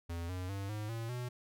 square tone with pitch steps, 84.8 / 91.41 / 98.54 / 106.23 / 114.51 / 123.44 Hz, E2 / F#2 / G2 / G#2 / A#2 / B2, +50 / -20 / +10 / +40 / -30 / 0 cents, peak -38 dBFS, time 0.09-1.29 s, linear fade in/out 10 ms, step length 200 ms, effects none

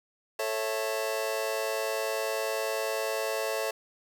sawtooth chord, A major, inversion none, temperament just, 440 / 550 / 660 Hz, A4 / C#5 / E5, 0 / -14 / +2 cents, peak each -29 dBFS, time 0.39-3.71 s, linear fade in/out 5 ms, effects 9-bit

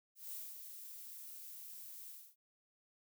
violet noise with ADSR envelope, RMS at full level -45 dBFS, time 0.15-2.36 s, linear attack 170 ms, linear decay 220 ms, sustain -6 dB, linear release 260 ms, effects none

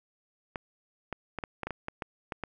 clicks, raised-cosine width 0.5 ms, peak -19 dBFS, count 11, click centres 0.558 / 1.127 / 1.387 / 1.438 / 1.633 / 1.67 / 1.707 / 1.884 / 2.022 / 2.322 / 2.437 s, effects none

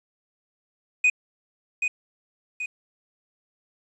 triangle tone with echo, 2489 Hz, D#7, in tune, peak -14 dBFS, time 1.04-1.1 s, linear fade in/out 5 ms, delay 780 ms, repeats 2, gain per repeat -6 dB, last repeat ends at 2.66 s, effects resampled to 24000 Hz + 9-bit

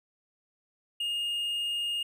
triangle tone, 2841 Hz, F7, 29 cents sharp, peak -27 dBFS, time 1-2.03 s, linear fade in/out 5 ms, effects none

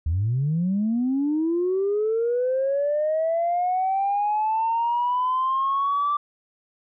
sine linear sweep, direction up, 73.8 to 1174.7 Hz, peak -19 dBFS, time 0.06-6.17 s, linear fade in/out 5 ms, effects tanh soft clip ceiling -16 dBFS

